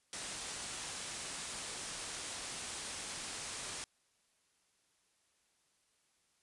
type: low-pass noise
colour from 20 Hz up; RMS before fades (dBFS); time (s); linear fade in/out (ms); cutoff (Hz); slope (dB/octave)
white; -44; 0.13-3.84; 0; 10000; 96
effects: white hiss -75 dBFS RMS until 6.42 s + resampled to 24000 Hz